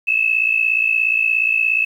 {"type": "tone pair together", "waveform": "sine", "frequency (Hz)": [2580, 2637], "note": ["E7", "E7"], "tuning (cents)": [-38, 0], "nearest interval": "unison", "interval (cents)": 38, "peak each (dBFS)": -17, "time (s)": [0.07, 1.85], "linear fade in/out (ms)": 10, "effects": ["8-bit"]}